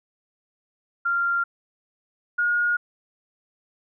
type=tone pair in turn; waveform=sine; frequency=1389 / 1433.8 Hz; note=F6 / F6; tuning=-10 / +45 cents; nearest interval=minor second; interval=55 cents; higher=second; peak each=-20 / -19 dBFS; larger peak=second; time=1.05-1.44 / 2.38-2.77 s; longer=neither; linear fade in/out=10 ms; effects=none